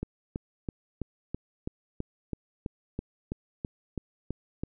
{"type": "click train", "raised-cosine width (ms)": 3, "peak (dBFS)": -19, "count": 15, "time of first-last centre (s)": [0.03, 4.635], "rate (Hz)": 3.04, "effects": []}